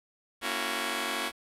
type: chord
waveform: 5% pulse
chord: F# dominant seventh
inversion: first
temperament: just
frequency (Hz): 231.2 / 277.5 / 333 / 370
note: A#3 / C#4 / E4 / F#4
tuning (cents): -14 / +2 / +18 / 0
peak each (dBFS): -25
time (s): 0.41-1.32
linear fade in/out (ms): 50
effects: resampled to 32000 Hz + 9-bit